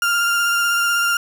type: tone with vibrato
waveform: 35% pulse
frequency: 1396.9 Hz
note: F6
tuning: in tune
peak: -14 dBFS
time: 0.02-1.17 s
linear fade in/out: 2 ms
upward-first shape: triangle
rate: 16 Hz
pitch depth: 20 cents each way
effects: none